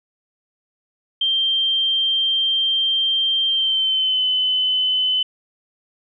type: tone with pitch glide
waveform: sine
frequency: 3160 to 3028 Hz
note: G7 to F#7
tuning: +13 to +39 cents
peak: -16 dBFS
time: 1.21-5.23 s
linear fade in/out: 5 ms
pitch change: -74 cents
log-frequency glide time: 3.48-4.24 s
effects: none